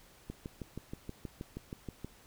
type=click train; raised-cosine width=3 ms; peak=-27 dBFS; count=12; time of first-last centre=0.3-2.046 s; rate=6.3 Hz; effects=pink hiss -60 dBFS RMS until 2.26 s